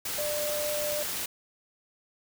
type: tone in noise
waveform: sine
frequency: 595 Hz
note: D5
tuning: 22 cents sharp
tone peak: -30 dBFS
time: 0.18-1.03 s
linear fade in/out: 5 ms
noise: white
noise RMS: -33 dBFS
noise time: 0.05-1.26 s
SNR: 0 dB
effects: none